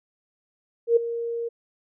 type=tone with ADSR envelope; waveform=sine; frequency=466.7 Hz; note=A#4; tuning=2 cents sharp; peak=-12 dBFS; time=0.87-1.49 s; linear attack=95 ms; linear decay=9 ms; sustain=-14 dB; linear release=14 ms; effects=none